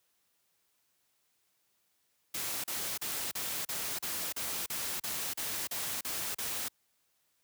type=noise bursts; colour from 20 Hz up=white; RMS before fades=-36 dBFS; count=13; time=2.34-6.684 s; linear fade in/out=5 ms; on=300 ms; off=37 ms; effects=white hiss -75 dBFS RMS until 7.43 s + high-pass 60 Hz 12 dB/octave